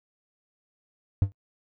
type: tone with exponential decay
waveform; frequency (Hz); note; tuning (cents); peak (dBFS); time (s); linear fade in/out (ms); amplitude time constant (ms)
triangle; 98; G2; 0; -12; 1.22-1.32; 0; 21
effects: noise-tail reverb RT60 0.1 s tail -24 dB re dry